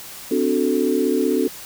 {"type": "chord", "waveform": "sine", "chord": "D dominant seventh", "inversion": "third", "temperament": "equal with one note detuned", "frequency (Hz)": [258, 293.7, 370, 440], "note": ["C4", "D4", "F#4", "A4"], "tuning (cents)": [-24, 0, 0, 0], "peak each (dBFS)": -22, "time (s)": [0.31, 1.48], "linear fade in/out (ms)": 5, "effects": ["white hiss -37 dBFS RMS until 1.65 s"]}